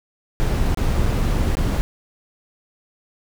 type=noise with dropouts; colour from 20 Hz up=brown; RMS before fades=-19 dBFS; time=0.4-1.81 s; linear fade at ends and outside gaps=0 ms; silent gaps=0.747-0.773 / 1.054-1.059 / 1.553-1.57 s; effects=none